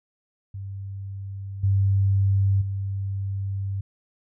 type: tone with level steps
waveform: sine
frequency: 98 Hz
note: G2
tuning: in tune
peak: -31 / -17 / -25 dBFS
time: 0.54-3.81 s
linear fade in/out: 5 ms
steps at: 1.63 / 2.61 s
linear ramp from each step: 10 ms
effects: none